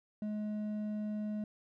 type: tone with hard clipping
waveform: sine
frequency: 211.3 Hz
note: G#3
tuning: 30 cents sharp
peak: -36 dBFS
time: 0.22-1.44 s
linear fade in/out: 2 ms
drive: 5 dB
effects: none